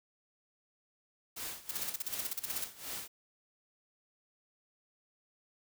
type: noise with tremolo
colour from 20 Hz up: white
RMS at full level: -40 dBFS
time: 1.36-3.08 s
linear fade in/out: 10 ms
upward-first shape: sine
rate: 2.7 Hz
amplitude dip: 85%
type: noise bursts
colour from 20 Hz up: blue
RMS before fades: -35 dBFS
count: 16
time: 1.69-2.643 s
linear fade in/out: 5 ms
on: 23 ms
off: 39 ms
effects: none